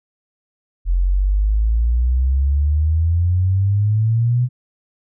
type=exponential sweep; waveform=sine; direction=up; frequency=42.91 to 126 Hz; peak=-13 dBFS; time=0.85-4.49 s; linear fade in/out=50 ms; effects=none